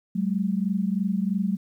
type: tone pair together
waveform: sine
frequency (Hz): 189.44 / 212.5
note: F#3 / G#3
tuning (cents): +41 / +40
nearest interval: major second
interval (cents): 199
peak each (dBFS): -24 / -26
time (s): 0.15-1.57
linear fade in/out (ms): 10
effects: 10-bit